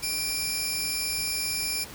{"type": "tone pair together", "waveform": "15% pulse", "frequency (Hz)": [2372, 5315], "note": ["D7", "E8"], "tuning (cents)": [17, 13], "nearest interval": "octave + major second", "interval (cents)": 1396, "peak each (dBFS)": -24, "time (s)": [0.02, 1.85], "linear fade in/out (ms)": 20, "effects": ["pink hiss -43 dBFS RMS until 1.94 s"]}